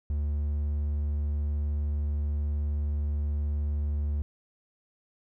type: tone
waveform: triangle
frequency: 73.42 Hz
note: D2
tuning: in tune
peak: -24 dBFS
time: 0.1-4.22 s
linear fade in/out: 0 ms
effects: none